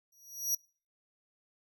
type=tone with exponential growth; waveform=sawtooth; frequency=5780 Hz; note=F#8; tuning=41 cents flat; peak=-23 dBFS; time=0.12-0.55 s; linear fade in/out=5 ms; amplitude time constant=92 ms; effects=noise-tail reverb RT60 0.4 s tail -24 dB re dry